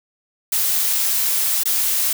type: noise with dropouts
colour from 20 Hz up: blue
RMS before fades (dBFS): -19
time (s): 0.52-2.13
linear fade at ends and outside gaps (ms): 5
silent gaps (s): 1.635-1.655
effects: none